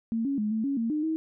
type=tone with pitch steps; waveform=sine; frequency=226.9 / 277.4 / 211.4 / 220.4 / 277.9 / 228.7 / 303.3 / 318.6 Hz; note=A#3 / C#4 / G#3 / A3 / C#4 / A#3 / D#4 / D#4; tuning=-47 / +1 / +31 / +3 / +4 / -33 / -44 / +41 cents; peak=-25 dBFS; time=0.12-1.16 s; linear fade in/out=0 ms; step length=130 ms; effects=none